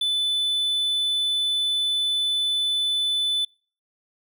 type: tone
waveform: triangle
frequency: 3500 Hz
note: A7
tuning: 10 cents flat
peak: -19 dBFS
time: 0.01-3.45 s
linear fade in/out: 5 ms
effects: noise-tail reverb RT60 0.4 s tail -26 dB re dry